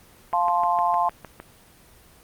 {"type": "click train", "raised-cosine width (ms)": 0.5, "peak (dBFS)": -21, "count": 8, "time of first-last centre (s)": [0.33, 1.4], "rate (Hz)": 6.54}
{"type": "chord", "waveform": "sine", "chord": "F major", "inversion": "none", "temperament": "just", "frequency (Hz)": [698.5, 873.1, 1047.7], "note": ["F5", "A5", "C6"], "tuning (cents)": [0, -14, 2], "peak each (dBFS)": -23, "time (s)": [0.33, 1.09], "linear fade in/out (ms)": 5}
{"effects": ["pink hiss -52 dBFS RMS until 2.23 s", "Opus 24 kbps"]}